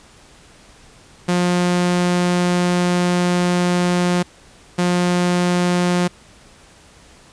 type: tone pair in turn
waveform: sawtooth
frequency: 177.5 / 177.5 Hz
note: F3 / F3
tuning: +28 / +28 cents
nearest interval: unison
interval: 0 cents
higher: neither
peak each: -11 dBFS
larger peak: neither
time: 1.28-4.23 / 4.78-6.08 s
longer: first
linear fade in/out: 10 ms
effects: pink hiss -47 dBFS RMS until 7.32 s + resampled to 22050 Hz